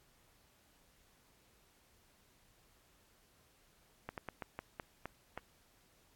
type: slowing click train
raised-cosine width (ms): 0.5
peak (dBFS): -26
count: 8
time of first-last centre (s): 4.09-5.376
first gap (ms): 88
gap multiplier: 1.24
effects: pink hiss -69 dBFS RMS until 6.15 s + AAC 64 kbps